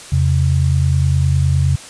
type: tone pair together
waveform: sine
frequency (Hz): 84.7 / 134.45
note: E2 / C3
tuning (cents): +48 / +47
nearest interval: minor sixth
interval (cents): 799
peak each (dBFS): -14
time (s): 0.12-1.76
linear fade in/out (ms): 5
effects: white hiss -35 dBFS RMS until 1.89 s + resampled to 22050 Hz